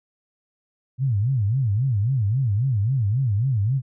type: tone with vibrato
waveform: sine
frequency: 116.4 Hz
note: A#2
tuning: 2 cents flat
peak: -18 dBFS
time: 0.98-3.82 s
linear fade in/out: 50 ms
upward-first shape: sine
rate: 3.7 Hz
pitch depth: 290 cents each way
effects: none